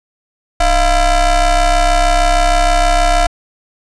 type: ring-modulated tone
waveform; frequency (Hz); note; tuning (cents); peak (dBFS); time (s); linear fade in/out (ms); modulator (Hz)
45% pulse; 332.8; E4; +17; -6; 0.6-3.27; 5; 366
effects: resampled to 22050 Hz + 7-bit